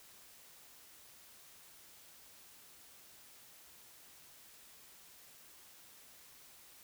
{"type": "silence", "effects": ["white hiss -59 dBFS RMS until 6.83 s"]}